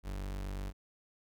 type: tone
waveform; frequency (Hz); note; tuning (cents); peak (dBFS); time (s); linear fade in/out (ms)
40% pulse; 48.29; G1; -25; -36; 0.03-0.73; 50
effects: none